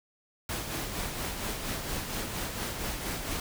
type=noise with tremolo; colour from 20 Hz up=pink; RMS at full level=-33 dBFS; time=0.49-3.4 s; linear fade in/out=2 ms; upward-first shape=sine; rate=4.3 Hz; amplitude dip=40%; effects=none